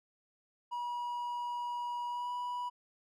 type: tone with pitch glide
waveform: triangle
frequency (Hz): 965 to 979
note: B5 to B5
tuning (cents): -40 to -15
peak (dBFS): -33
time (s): 0.71-2.7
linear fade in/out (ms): 20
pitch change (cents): +25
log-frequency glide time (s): 2.08-2.31
effects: none